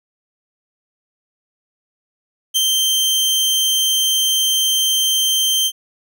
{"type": "tone with ADSR envelope", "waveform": "sawtooth", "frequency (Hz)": 3136, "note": "G7", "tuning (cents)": 0, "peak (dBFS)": -9, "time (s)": [2.54, 5.72], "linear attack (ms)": 25, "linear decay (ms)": 19, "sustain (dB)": -2, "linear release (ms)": 58, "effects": []}